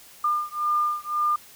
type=beating tone pair; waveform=sine; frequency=1203 / 1204.9 Hz; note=D6 / D6; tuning=+41 / +44 cents; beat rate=1.9 Hz; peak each=-25 dBFS; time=0.24-1.36 s; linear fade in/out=5 ms; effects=white hiss -49 dBFS RMS until 1.55 s